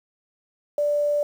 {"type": "tone with quantisation", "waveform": "sine", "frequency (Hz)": 586, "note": "D5", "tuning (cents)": -4, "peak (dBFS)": -19, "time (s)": [0.78, 1.23], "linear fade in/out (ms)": 2, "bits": 8, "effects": []}